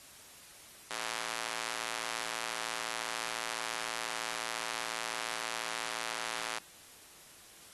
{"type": "tone with high-pass filter", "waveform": "square", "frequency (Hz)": 57.1, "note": "A#1", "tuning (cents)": -35, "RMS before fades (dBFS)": -39, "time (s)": [0.9, 6.59], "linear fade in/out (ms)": 10, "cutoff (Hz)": 950, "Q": 0.59, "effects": ["white hiss -54 dBFS RMS until 7.73 s", "AAC 32 kbps"]}